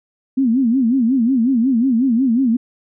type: tone with vibrato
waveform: sine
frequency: 246.9 Hz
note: B3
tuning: in tune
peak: -12 dBFS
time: 0.37-2.57 s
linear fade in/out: 10 ms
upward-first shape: sine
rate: 5.5 Hz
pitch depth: 180 cents each way
effects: none